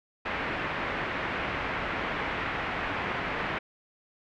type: low-pass noise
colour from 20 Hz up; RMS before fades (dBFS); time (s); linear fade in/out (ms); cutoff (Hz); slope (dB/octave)
white; -32; 0.25-3.59; 10; 2300; 24
effects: none